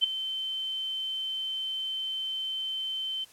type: tone with ADSR envelope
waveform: sine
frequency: 3085 Hz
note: G7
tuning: 28 cents flat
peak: -17 dBFS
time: 0.01-3.25 s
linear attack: 30 ms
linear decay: 7 ms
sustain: -13 dB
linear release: 17 ms
effects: white hiss -56 dBFS RMS until 3.32 s + low-pass 12000 Hz 12 dB/octave